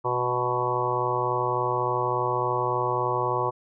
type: harmonic tone with a mistuned harmonic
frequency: 123.47 Hz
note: B2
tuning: in tune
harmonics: 1 / 3 / 4 / 5 / 6 / 7 / 8 / 9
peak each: -33 / -30 / -31 / -34 / -35 / -30 / -29 / -30 dBFS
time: 0.04-3.51 s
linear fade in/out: 20 ms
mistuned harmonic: 7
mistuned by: +25 cents
effects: none